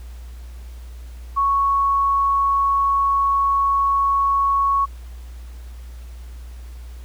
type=tone; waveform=sine; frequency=1108.7 Hz; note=C#6; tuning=in tune; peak=-15 dBFS; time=1.36-4.86 s; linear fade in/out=20 ms; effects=added 60 Hz sine -33 dBFS peak until 7.04 s + pink hiss -51 dBFS RMS until 7.04 s

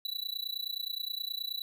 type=tone with amplitude modulation; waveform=square; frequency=3951 Hz; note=B7; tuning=in tune; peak=-31 dBFS; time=0.05-1.62 s; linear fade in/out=2 ms; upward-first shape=sine; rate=29.5 Hz; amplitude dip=95%; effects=none

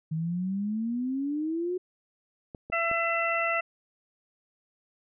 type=exponential sweep; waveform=sine; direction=up; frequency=155.56 to 370 Hz; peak=-27 dBFS; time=0.11-1.78 s; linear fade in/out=10 ms
type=clicks; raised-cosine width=2 ms; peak=-27 dBFS; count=3; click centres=2.548 / 2.7 / 2.914 s
type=harmonic tone; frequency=671 Hz; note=E5; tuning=31 cents sharp; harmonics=1 / 2 / 3 / 4; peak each=-30 / -30 / -30 / -31 dBFS; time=2.72-3.61 s; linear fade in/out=10 ms
effects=none

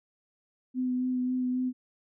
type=tone with vibrato; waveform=sine; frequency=252.8 Hz; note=B3; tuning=41 cents sharp; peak=-26 dBFS; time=0.74-1.73 s; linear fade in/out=50 ms; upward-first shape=sine; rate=3.7 Hz; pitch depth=15 cents each way; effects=none

